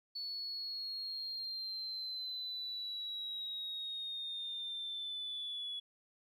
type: linear sweep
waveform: sine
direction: down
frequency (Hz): 4435 to 3385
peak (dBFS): -38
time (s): 0.15-5.8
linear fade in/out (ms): 10
effects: tanh soft clip ceiling -34 dBFS + 13-bit